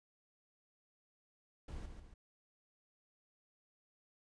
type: noise with echo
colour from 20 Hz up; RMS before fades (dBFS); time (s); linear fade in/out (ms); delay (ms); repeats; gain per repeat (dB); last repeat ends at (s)
brown; -45; 1.68-1.86; 5; 140; 2; -6; 2.14
effects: resampled to 22050 Hz